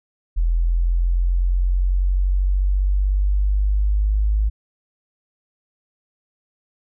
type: exponential sweep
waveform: sine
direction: up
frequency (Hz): 41.86 to 52.5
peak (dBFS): -15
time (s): 0.36-4.5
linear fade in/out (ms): 20
effects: none